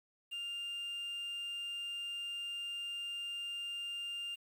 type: tone with quantisation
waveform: triangle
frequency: 2800 Hz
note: F7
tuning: 4 cents sharp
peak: -37 dBFS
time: 0.31-4.36 s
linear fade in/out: 20 ms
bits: 10
effects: none